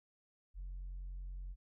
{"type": "tone", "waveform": "sine", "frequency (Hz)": 45.27, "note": "F#1", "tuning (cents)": -37, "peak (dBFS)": -40, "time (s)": [0.54, 1.56], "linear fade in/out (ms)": 50, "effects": ["tanh soft clip ceiling -40 dBFS"]}